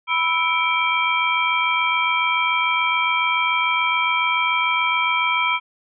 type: tone cluster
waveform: sine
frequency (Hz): 988 / 1316 / 2254 / 2341 / 3202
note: B5 / E6 / C#7 / D7 / G7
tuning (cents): 0 / -3 / +28 / -6 / +36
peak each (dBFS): -22 / -24 / -29 / -21 / -27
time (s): 0.07-5.6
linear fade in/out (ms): 50
effects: none